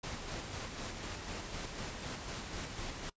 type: noise with tremolo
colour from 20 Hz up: pink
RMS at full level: -41 dBFS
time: 0.03-3.1 s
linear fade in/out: 10 ms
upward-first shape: square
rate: 4 Hz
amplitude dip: 30%
effects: noise-tail reverb RT60 0.1 s tail -21 dB re dry + resampled to 16000 Hz